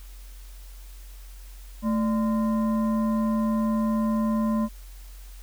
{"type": "tone with frequency modulation", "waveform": "sine", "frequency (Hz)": 220, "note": "A3", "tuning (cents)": 0, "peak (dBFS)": -21, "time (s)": [1.82, 4.69], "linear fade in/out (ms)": 50, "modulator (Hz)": 810, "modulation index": 0.49, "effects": ["added 45 Hz sine -40 dBFS peak until 5.42 s", "white hiss -53 dBFS RMS until 5.42 s"]}